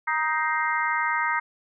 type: harmonic tone with a mistuned harmonic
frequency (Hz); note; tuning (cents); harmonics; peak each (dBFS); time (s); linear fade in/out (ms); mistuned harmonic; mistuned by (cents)
313; D#4; +10; 3 / 4 / 5 / 6 / 7; -27 / -28 / -29 / -30 / -30; 0.07-1.4; 10; 7; -76
effects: none